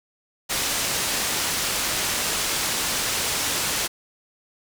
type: low-pass noise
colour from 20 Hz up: white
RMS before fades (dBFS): -25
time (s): 0.49-3.88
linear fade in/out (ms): 20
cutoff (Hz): 8700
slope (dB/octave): 12
effects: none